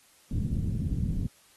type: low-pass noise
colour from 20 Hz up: white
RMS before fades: -29 dBFS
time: 0.31-1.27 s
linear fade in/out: 2 ms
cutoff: 190 Hz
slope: 24 dB/octave
effects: white hiss -60 dBFS RMS until 1.56 s + AAC 32 kbps